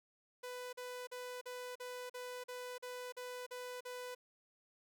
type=tone bursts; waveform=sawtooth; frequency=497.3 Hz; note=B4; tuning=12 cents sharp; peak=-40 dBFS; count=11; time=0.43-4.15 s; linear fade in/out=10 ms; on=300 ms; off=42 ms; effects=none